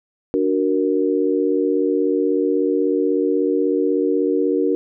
sine chord, D augmented, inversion none, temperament equal, 293.7 / 370 / 466.2 Hz, D4 / F#4 / A#4, 0 / 0 / 0 cents, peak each -20 dBFS, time 0.34-4.75 s, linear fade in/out 0 ms, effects none

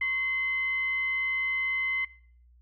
sine tone with frequency modulation, 2061 Hz, C7, 27 cents flat, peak -25 dBFS, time 0.01-2.05 s, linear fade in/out 5 ms, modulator 970 Hz, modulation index 0.22, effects noise-tail reverb RT60 0.5 s tail -20 dB re dry + added 60 Hz sine -55 dBFS peak until 2.61 s

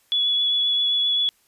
sine tone with vibrato, 3400 Hz, G#7, 40 cents sharp, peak -18 dBFS, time 0.12-1.29 s, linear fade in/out 0 ms, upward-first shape triangle, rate 7.6 Hz, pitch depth 15 cents each way, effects white hiss -62 dBFS RMS until 1.47 s + resampled to 32000 Hz

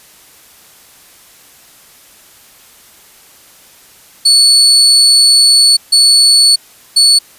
35% pulse tone bursts at uneven times, 4435 Hz, C#8, in tune, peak -3 dBFS, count 3, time 4.25-5.77 / 5.92-6.56 / 6.96-7.19 s, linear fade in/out 10 ms, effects white hiss -42 dBFS RMS until 7.38 s + resampled to 32000 Hz

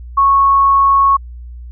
sine tone, 1103 Hz, C#6, 9 cents flat, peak -7 dBFS, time 0.17-1.17 s, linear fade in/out 10 ms, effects added 60 Hz sine -28 dBFS peak until 1.71 s

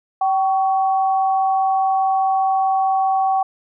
sine tone pair together, 769 / 1118.8 Hz, G5 / C#6, -33 / +16 cents, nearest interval tritone, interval 649 cents, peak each -15 / -25 dBFS, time 0.21-3.43 s, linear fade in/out 5 ms, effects none

